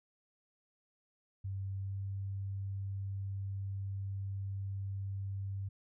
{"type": "tone with pitch glide", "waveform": "sine", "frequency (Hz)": [97.1, 97.94], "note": ["G2", "G2"], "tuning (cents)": [-16, -1], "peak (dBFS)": -36, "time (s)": [1.44, 5.69], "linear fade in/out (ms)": 10, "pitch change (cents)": 15, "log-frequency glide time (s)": [1.79, 1.95], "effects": []}